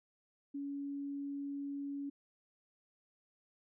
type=tone; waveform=sine; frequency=281.6 Hz; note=C#4; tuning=27 cents sharp; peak=-38 dBFS; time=0.54-2.1 s; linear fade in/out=10 ms; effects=none